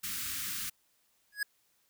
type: band-stop noise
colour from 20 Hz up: white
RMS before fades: -37 dBFS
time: 0.03-0.7 s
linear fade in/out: 10 ms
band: 290 to 1200 Hz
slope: 48 dB/octave
type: tone with exponential growth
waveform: square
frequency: 1668 Hz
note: G#6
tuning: 7 cents sharp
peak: -27 dBFS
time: 1.32-1.43 s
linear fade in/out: 5 ms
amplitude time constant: 23 ms
effects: white hiss -72 dBFS RMS until 1.89 s